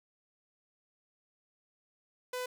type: tone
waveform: sawtooth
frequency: 501 Hz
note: B4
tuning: 25 cents sharp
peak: -31 dBFS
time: 2.33-2.46 s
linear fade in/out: 5 ms
effects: none